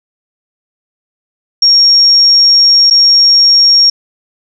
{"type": "tone with dropouts", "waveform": "sine", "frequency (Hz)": 5560, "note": "F8", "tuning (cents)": -9, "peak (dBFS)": -3, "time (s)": [1.62, 3.9], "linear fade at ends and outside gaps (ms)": 5, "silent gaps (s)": [2.901, 2.908], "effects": []}